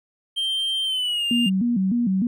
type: tone with pitch glide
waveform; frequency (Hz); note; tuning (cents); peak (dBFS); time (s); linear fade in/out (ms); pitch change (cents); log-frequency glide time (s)
triangle; 3148 to 2805; G7 to F7; +7 to +7; -20; 0.36-1.5; 20; -200; 0.84-1.26
type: tone with vibrato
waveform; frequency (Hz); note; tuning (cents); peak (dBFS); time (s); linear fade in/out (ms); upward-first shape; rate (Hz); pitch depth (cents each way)
sine; 213; G#3; +44; -18; 1.31-2.27; 2; square; 3.3; 200
effects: none